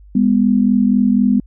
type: tone pair together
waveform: sine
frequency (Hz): 203.7 / 247.7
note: G#3 / B3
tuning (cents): -33 / +5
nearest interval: minor third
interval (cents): 338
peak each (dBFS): -13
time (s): 0.15-1.4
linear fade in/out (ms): 5
effects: added 50 Hz sine -39 dBFS peak until 1.46 s